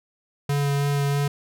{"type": "tone with vibrato", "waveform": "square", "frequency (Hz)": 142.1, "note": "C#3", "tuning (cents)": 43, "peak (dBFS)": -21, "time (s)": [0.49, 1.28], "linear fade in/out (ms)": 5, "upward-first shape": "sine", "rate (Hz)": 3.1, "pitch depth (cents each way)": 11, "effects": []}